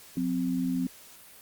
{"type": "tone pair together", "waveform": "sine", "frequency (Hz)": [180, 259.5], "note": ["F#3", "C4"], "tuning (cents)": [-47, -14], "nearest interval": "tritone", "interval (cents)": 633, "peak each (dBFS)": [-31, -27], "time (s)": [0.17, 0.87], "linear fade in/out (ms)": 2, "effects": ["white hiss -51 dBFS RMS until 1.41 s", "Opus 48 kbps"]}